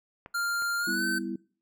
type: clicks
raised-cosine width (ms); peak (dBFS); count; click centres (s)
0.5; -27 / -31; 2; 0.261 / 0.622
type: tone with pitch glide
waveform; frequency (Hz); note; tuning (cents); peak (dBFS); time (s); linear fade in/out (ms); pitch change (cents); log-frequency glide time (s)
square; 1396.9 to 1532.2; F6 to G6; 0 to -40; -28; 0.34-1.19; 10; +160; 0.79-1.05
type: chord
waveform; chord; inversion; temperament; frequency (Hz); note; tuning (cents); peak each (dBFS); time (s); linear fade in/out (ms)
sine; E minor; first; just; 197.78 / 247.2 / 329.6; G3 / B3 / E4; +16 / +2 / 0; -36 / -36 / -34; 0.87-1.36; 5
effects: noise-tail reverb RT60 0.4 s tail -21 dB re dry